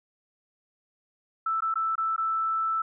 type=tone with dropouts; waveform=sine; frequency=1321 Hz; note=E6; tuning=3 cents sharp; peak=-24 dBFS; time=1.46-2.82 s; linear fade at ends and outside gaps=5 ms; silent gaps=1.606-1.621 / 1.741-1.756 / 1.955-1.979 / 2.163-2.179 s; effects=none